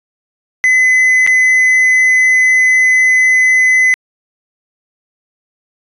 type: tone with dropouts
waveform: triangle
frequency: 2024 Hz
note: B6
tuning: 42 cents sharp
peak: -5 dBFS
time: 0.64-3.94 s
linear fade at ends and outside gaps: 0 ms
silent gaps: 1.265-1.274 s
effects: resampled to 24000 Hz

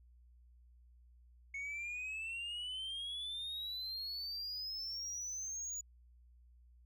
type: exponential sweep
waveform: sine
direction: up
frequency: 2200 to 6900 Hz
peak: -37 dBFS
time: 1.54-5.81 s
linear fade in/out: 5 ms
effects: tanh soft clip ceiling -39 dBFS + added 60 Hz sine -60 dBFS peak until 6.85 s

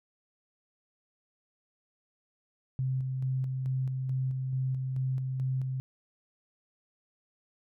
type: tone with tremolo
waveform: sine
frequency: 130.81 Hz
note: C3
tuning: in tune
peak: -27 dBFS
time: 2.79-5.8 s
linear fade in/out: 0 ms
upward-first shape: square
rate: 2.3 Hz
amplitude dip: 30%
effects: none

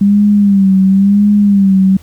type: tone with vibrato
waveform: sine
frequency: 198.3 Hz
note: G3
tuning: 20 cents sharp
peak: -5 dBFS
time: 0.01-1.97 s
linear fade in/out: 5 ms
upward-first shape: sine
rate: 0.96 Hz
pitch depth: 71 cents each way
effects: added 79 Hz sine -36 dBFS peak until 2.02 s + pink hiss -45 dBFS RMS until 2.02 s

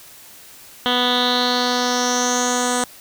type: tone with low-pass filter sweep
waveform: 10% pulse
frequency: 246.9 Hz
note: B3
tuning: in tune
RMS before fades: -19 dBFS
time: 0.86-2.84 s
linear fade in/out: 0 ms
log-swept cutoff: 3200 to 8100 Hz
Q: 5.5
effects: white hiss -43 dBFS RMS until 3 s

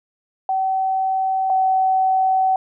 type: tone pair in turn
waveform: sine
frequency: 763 / 758.2 Hz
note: G5 / F#5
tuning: -47 / +42 cents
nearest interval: unison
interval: 11 cents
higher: first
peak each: -17 / -14 dBFS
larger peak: second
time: 0.49-1.5 / 1.5-2.56 s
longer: second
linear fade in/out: 2 ms
effects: none

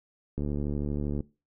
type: click train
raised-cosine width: 3 ms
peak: -19 dBFS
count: 61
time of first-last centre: 0.38-1.205 s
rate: 72.7 Hz
effects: noise-tail reverb RT60 0.3 s tail -21 dB re dry

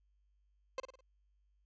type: tone with echo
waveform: 30% pulse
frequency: 523 Hz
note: C5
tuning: 1 cent flat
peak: -33 dBFS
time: 0.78-0.8 s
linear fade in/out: 2 ms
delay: 52 ms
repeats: 4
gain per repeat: -7 dB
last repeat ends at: 1.008 s
effects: added 50 Hz sine -70 dBFS peak until 1.65 s + resampled to 16000 Hz

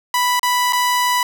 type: tone with dropouts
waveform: sawtooth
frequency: 987.8 Hz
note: B5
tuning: in tune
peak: -11 dBFS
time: 0.14-1.23 s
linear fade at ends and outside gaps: 2 ms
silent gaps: 0.395-0.43 / 0.725-0.731 s
effects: none

